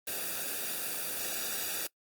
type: noise with comb filter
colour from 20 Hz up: white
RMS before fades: -35 dBFS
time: 0.07-1.87 s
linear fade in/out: 5 ms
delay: 0.95 ms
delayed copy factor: -0.8
effects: noise-tail reverb RT60 0.1 s tail -22 dB re dry + Opus 32 kbps